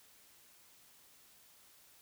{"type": "silence", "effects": ["white hiss -63 dBFS RMS until 2.01 s"]}